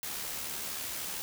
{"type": "noise with amplitude modulation", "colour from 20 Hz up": "white", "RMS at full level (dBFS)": -36, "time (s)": [0.03, 1.22], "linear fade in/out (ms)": 0, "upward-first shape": "sine", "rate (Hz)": 73.2, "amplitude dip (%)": 35, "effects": []}